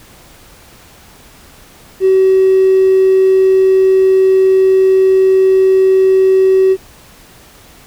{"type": "tone with hard clipping", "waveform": "triangle", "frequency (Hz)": 380, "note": "F#4", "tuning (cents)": 46, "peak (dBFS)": -6, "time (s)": [2, 6.77], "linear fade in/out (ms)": 50, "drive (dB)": 3, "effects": ["pink hiss -41 dBFS RMS until 7.86 s"]}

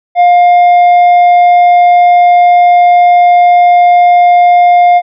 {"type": "tone with tanh clipping", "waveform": "sine", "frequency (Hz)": 707, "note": "F5", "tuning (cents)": 21, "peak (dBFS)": -3, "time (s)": [0.15, 5.02], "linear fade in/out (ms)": 50, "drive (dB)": 5, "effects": []}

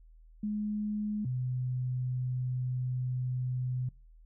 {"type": "tone pair in turn", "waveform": "sine", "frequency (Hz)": [210, 126.43], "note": ["G#3", "B2"], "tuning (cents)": [19, 41], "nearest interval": "major sixth", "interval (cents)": 878, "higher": "first", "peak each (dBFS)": [-30, -30], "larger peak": "neither", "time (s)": [[0.43, 1.25], [1.25, 3.89]], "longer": "second", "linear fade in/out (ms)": 5, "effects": ["noise-tail reverb RT60 0.3 s tail -23 dB re dry", "added 40 Hz sine -53 dBFS peak until 4.25 s"]}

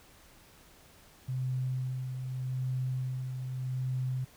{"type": "tone with tremolo", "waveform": "sine", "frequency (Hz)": 128.8, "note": "C3", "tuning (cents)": -27, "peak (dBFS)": -29, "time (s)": [1.28, 4.25], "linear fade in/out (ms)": 10, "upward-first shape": "sine", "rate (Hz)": 0.83, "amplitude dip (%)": 45, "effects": ["pink hiss -58 dBFS RMS until 4.36 s"]}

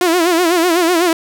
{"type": "tone with vibrato", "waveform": "sawtooth", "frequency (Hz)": 344.6, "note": "F4", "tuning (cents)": -23, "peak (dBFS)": -7, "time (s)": [0.01, 1.13], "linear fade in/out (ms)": 2, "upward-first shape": "sine", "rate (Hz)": 8, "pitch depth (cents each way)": 110, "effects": []}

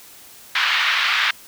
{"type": "band-pass noise", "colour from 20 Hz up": "pink", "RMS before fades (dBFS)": -19, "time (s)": [0.55, 1.31], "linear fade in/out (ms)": 5, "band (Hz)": [1300, 3700], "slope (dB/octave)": 24, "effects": ["white hiss -44 dBFS RMS until 1.47 s"]}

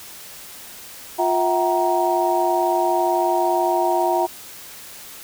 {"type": "tone cluster", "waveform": "sine", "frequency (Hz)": [353.5, 656, 754, 938], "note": ["F4", "E5", "F#5", "A#5"], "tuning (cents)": [21, -9, 32, 11], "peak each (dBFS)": -22, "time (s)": [1.18, 4.27], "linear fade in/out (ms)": 20, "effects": ["white hiss -39 dBFS RMS until 5.23 s"]}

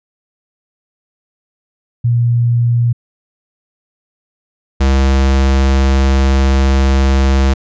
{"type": "tone pair in turn", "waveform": ["sine", "square"], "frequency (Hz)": [119, 67.12], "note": ["A#2", "C2"], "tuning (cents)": [36, 45], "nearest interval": "minor seventh", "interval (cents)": 991, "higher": "first", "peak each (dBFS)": -9, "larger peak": "neither", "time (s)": [[2.04, 2.93], [4.8, 7.54]], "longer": "second", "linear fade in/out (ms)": 10, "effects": ["resampled to 16000 Hz"]}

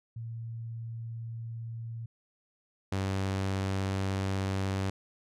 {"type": "tone pair in turn", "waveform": ["sine", "sawtooth"], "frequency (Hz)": [114.7, 96.45], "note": ["A#2", "G2"], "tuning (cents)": [-28, -28], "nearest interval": "minor third", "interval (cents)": 300, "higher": "first", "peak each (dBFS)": [-36, -25], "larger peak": "second", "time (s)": [[0.16, 2.06], [2.92, 4.9]], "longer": "second", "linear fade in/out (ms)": 5, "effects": ["low-pass 8000 Hz 12 dB/octave"]}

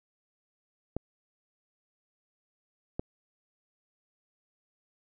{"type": "clicks", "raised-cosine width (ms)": 2, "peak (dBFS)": -18, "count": 2, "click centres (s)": [0.966, 2.995], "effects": []}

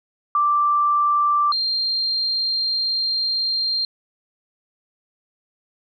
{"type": "tone pair in turn", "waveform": "sine", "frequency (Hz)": [1174.7, 4186], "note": ["D6", "C8"], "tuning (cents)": [0, 0], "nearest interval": "octave + minor seventh", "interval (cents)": 2200, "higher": "second", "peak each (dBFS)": [-15, -19], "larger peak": "first", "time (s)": [[0.35, 1.52], [1.52, 3.85]], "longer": "second", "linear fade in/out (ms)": 2, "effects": []}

